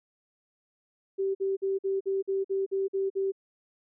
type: tone bursts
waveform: sine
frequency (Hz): 388.2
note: G4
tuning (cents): -17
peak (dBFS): -25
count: 10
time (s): 1.18-3.321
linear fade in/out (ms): 20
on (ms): 170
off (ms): 49
effects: none